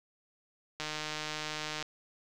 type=click train; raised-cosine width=0.2 ms; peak=-19 dBFS; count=158; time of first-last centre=0.8-1.826 s; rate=153 Hz; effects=none